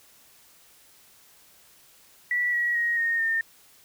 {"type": "tone with pitch steps", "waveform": "sine", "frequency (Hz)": [1952, 1917.4, 1883.3, 1849.9, 1817.1], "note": ["B6", "A#6", "A#6", "A#6", "A#6"], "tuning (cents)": [-21, 48, 17, -14, -45], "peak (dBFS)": -22, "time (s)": [2.31, 3.41], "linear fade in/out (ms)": 2, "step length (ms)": 220, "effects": ["white hiss -56 dBFS RMS until 3.84 s"]}